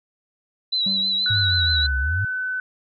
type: tone with vibrato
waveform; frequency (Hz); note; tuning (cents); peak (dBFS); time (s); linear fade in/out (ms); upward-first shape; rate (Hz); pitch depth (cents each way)
sine; 3958; B7; +3; -19; 0.72-1.87; 10; triangle; 6.3; 56
type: tone with exponential decay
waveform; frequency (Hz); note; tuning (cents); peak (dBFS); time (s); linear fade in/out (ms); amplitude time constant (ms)
triangle; 193.2; G3; -25; -23; 0.86-1.6; 5; 160
type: tone with pitch glide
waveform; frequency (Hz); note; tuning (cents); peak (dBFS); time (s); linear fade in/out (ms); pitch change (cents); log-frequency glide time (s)
sine; 1480 to 1509.4; F#6 to F#6; 0 to +34; -23; 1.26-2.6; 2; +34; 1.4-2.19
type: exponential two-way sweep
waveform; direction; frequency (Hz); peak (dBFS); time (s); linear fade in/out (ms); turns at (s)
sine; down then up; 106.6 to 65.41 to 106.6; -21; 1.3-2.25; 5; 1.99
effects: none